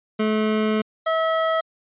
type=tone pair in turn; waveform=25% pulse; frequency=215.9 / 647 Hz; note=A3 / E5; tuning=-33 / -32 cents; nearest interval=octave + perfect fifth; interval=1901 cents; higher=second; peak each=-15 dBFS; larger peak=neither; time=0.19-0.82 / 1.06-1.61 s; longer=first; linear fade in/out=10 ms; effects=resampled to 8000 Hz